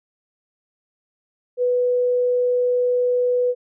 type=tone; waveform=sine; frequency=493.9 Hz; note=B4; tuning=in tune; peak=-16 dBFS; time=1.57-3.55 s; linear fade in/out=50 ms; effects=none